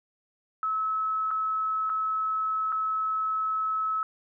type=tone with dropouts; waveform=sine; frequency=1295 Hz; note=E6; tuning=31 cents flat; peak=-25 dBFS; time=0.63-4.03 s; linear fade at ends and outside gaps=1 ms; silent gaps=1.307-1.312 / 1.895-1.899 / 2.721-2.725 s; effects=none